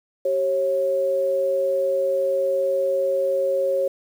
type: tone pair together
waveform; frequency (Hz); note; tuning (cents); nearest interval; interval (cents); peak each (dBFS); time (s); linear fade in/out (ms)
sine; 385.8 / 545; G4 / C#5; -28 / -29; tritone; 599; -27 / -19; 0.25-3.88; 5
effects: 8-bit